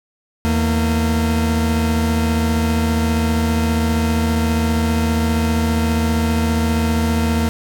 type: tone pair together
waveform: 40% pulse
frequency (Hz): 81.4 / 229.2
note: E2 / A#3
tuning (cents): -21 / -29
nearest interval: octave + tritone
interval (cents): 1792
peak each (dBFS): -17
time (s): 0.45-7.49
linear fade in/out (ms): 0
effects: none